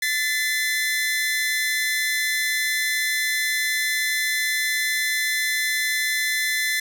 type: tone pair together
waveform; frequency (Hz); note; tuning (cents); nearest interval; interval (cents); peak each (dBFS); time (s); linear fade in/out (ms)
sawtooth; 1753.1 / 2034; A6 / C7; -7 / -50; minor third; 257; -21 / -20; 0.02-6.8; 5
effects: none